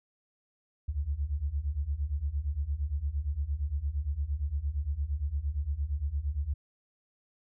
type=beating tone pair; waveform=sine; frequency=67.2 / 75.9 Hz; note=C2 / D#2; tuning=+47 / -42 cents; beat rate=8.7 Hz; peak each=-33 / -31 dBFS; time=0.88-6.54 s; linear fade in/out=10 ms; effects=none